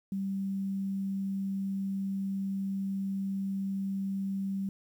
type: tone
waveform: sine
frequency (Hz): 194.8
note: G3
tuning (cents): -11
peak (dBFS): -30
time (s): 0.12-4.69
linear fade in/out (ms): 2
effects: 10-bit